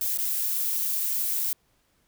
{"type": "noise with dropouts", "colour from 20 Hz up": "violet", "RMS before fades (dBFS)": -27, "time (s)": [0.01, 1.53], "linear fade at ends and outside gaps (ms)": 2, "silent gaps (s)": [0.175, 0.186], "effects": ["pink hiss -68 dBFS RMS until 2.07 s"]}